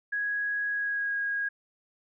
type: tone with pitch glide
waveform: sine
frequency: 1661.2 to 1640.2 Hz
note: G#6 to G#6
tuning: 0 to -22 cents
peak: -27 dBFS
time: 0.12-1.49 s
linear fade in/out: 10 ms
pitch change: -22 cents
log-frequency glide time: 0.69-1.16 s
effects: none